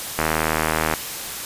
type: click train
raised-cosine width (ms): 0.5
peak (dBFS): -4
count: 60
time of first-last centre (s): 0.19-0.938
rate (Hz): 78.9
effects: white hiss -30 dBFS RMS until 1.45 s + resampled to 32000 Hz